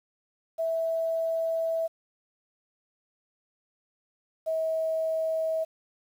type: tone pair in turn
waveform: sine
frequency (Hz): 655 / 642.6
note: E5 / E5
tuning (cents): -11 / -44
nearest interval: unison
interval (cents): 33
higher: first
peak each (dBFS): -25 / -25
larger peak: neither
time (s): 0.58-1.88 / 4.46-5.65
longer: first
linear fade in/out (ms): 20
effects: 9-bit